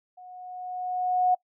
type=tone with level ramp; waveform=sine; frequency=730 Hz; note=F#5; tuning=24 cents flat; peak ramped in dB=-44 to -17 dBFS; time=0.17-1.35 s; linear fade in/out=10 ms; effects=noise-tail reverb RT60 0.1 s tail -24 dB re dry